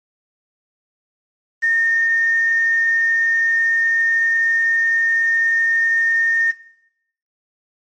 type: tone with quantisation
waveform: sine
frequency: 1828 Hz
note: A#6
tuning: 34 cents flat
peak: -13 dBFS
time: 1.62-6.52 s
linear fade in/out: 20 ms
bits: 6
effects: noise-tail reverb RT60 0.8 s tail -17 dB re dry + MP3 32 kbps